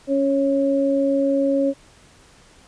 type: tone pair together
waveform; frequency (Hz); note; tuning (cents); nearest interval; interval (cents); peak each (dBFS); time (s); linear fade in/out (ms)
sine; 277.1 / 550.1; C#4 / C#5; -1 / -13; octave; 1188; -19; 0.07-1.74; 50
effects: pink hiss -51 dBFS RMS until 2.67 s + resampled to 22050 Hz